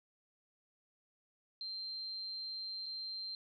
sine tone with dropouts, 4149 Hz, C8, 15 cents flat, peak -40 dBFS, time 1.61-3.35 s, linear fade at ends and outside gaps 1 ms, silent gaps 2.859-2.863 s, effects none

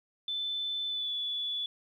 sine tone with pitch glide, 3520 to 3438 Hz, A7 to A7, 0 to -41 cents, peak -31 dBFS, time 0.28-1.66 s, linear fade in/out 2 ms, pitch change -41 cents, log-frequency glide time 0.88-1.13 s, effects 11-bit

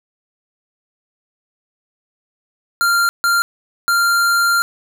square tone bursts at uneven times, 1390 Hz, F6, 9 cents flat, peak -13 dBFS, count 3, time 2.81-3.09 / 3.24-3.42 / 3.88-4.62 s, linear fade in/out 0 ms, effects none

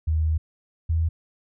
sine tone pair in turn, 78.8 / 81.53 Hz, D#2 / E2, +23 / -19 cents, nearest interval minor second, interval 58 cents, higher second, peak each -19 dBFS, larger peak neither, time 0.07-0.38 / 0.89-1.09 s, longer first, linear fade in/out 10 ms, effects none

